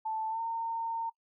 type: tone with pitch glide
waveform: sine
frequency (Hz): 880 to 913.7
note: A5 to A#5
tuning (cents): 0 to -35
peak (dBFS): -31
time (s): 0.05-1.1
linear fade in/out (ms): 10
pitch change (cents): +65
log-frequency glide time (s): 0.29-0.4
effects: noise-tail reverb RT60 0.1 s tail -23 dB re dry